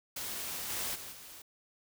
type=noise with level steps; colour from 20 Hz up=white; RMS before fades=-39 / -36 / -45 / -50 dBFS; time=0.16-1.42 s; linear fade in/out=5 ms; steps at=0.69 / 0.94 / 1.11 s; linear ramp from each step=20 ms; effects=none